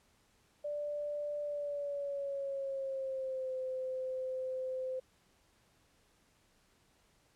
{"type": "tone with pitch glide", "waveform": "sine", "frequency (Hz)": [587.3, 517.2], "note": ["D5", "C5"], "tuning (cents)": [0, -20], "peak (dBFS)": -35, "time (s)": [0.64, 5], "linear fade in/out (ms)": 10, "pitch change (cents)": -220, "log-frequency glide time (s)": [1.42, 3.53], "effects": ["pink hiss -70 dBFS RMS until 7.35 s", "low-pass 11000 Hz 12 dB/octave"]}